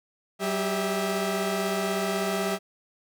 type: tone cluster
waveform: sawtooth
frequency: 191.2 / 398.5 / 651 Hz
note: G3 / G4 / E5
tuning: -43 / +28 / -22 cents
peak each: -26 dBFS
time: 0.39-2.59 s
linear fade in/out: 50 ms
effects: none